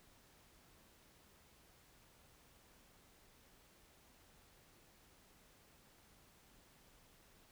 silence, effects pink hiss -67 dBFS RMS until 7.51 s

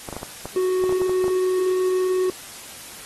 clicks, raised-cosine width 1 ms, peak -18 dBFS, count 12, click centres 0.088 / 0.127 / 0.166 / 0.231 / 0.456 / 0.839 / 0.894 / 0.925 / 1.017 / 1.095 / 1.242 / 1.281 s
triangle tone, 370 Hz, F#4, in tune, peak -16 dBFS, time 0.56-2.3 s, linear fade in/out 2 ms
effects white hiss -39 dBFS RMS until 3.05 s + AAC 32 kbps

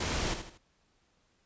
pink noise with echo, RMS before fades -32 dBFS, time 0-0.34 s, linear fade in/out 5 ms, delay 79 ms, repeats 3, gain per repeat -8 dB, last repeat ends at 0.577 s, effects pink hiss -71 dBFS RMS until 1.45 s + resampled to 16000 Hz

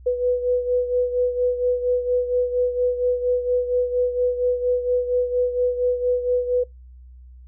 sine beating tone pair, 493.9 / 498.2 Hz, B4 / B4, 0 / +15 cents, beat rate 4.3 Hz, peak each -19 / -25 dBFS, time 0.06-6.64 s, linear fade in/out 10 ms, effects noise-tail reverb RT60 0.2 s tail -25 dB re dry + added 62 Hz sine -41 dBFS peak until 7.47 s

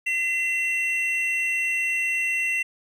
triangle tone pair together, 2036 / 2716 Hz, C7 / F7, -48 / -49 cents, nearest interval perfect fourth, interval 499 cents, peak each -25 / -22 dBFS, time 0.06-2.63 s, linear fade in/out 10 ms, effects none

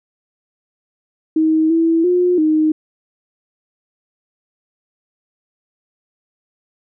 sine tone with pitch steps, 316.3 / 328.8 / 357.8 / 310.8 Hz, D#4 / E4 / F4 / D#4, +29 / -4 / +42 / -2 cents, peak -11 dBFS, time 1.36-2.72 s, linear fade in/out 5 ms, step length 340 ms, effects none

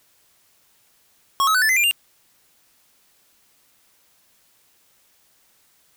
square tone with pitch steps, 1097 / 1282.1 / 1498.5 / 1751.5 / 2047 / 2393 / 2796 Hz, C#6 / E6 / F#6 / A6 / C7 / D7 / F7, -18 / -48 / +22 / -8 / -38 / +32 / +1 cents, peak -16 dBFS, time 1.4-1.911 s, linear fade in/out 0 ms, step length 73 ms, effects white hiss -60 dBFS RMS until 5.96 s

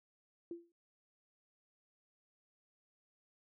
sine tone with exponential decay, 341.1 Hz, F4, 41 cents flat, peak -38 dBFS, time 0.51-0.72 s, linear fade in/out 2 ms, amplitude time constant 44 ms, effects none

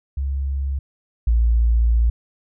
sine tone pair in turn, 68.4 / 57.52 Hz, C#2 / A#1, -23 / -22 cents, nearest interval minor third, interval 299 cents, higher first, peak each -20 / -13 dBFS, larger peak second, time 0.17-0.79 / 1.27-2.1 s, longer second, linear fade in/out 5 ms, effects none

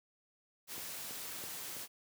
white noise, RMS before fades -44 dBFS, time 0.67-1.88 s, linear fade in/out 50 ms
click train, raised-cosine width 2 ms, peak -38 dBFS, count 4, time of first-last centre 0.78-1.767 s, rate 3.04 Hz
effects high-pass 100 Hz 12 dB/octave

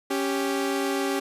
sawtooth tone pair together, 277.2 / 392 Hz, C#4 / G4, 0 / 0 cents, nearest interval tritone, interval 600 cents, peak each -23 dBFS, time 0.1-1.2 s, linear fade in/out 10 ms, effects resampled to 32000 Hz

